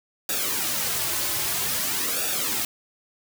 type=noise with flanger; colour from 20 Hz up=white; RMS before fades=-26 dBFS; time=0.29-2.65 s; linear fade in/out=2 ms; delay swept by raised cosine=0.95 to 4.35 ms; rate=0.51 Hz; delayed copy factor=-0.7; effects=none